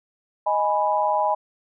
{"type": "chord", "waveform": "sine", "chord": "G# minor", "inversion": "second", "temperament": "equal", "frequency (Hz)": [622.3, 830.6, 987.8], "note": ["D#5", "G#5", "B5"], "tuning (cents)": [0, 0, 0], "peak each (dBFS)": [-24, -22, -23], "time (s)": [0.46, 1.35], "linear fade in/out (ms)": 10, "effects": []}